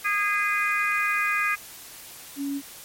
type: harmonic tone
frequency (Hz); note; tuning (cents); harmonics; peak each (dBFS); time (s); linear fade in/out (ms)
410.4; G#4; -21; 3 / 4 / 5 / 6; -27 / -27 / -27 / -27; 0.04-1.56; 20
type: tone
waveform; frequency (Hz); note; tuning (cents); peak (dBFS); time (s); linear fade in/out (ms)
sine; 280.3; C#4; +19; -26; 2.36-2.62; 50
effects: white hiss -43 dBFS RMS until 2.84 s + MP3 64 kbps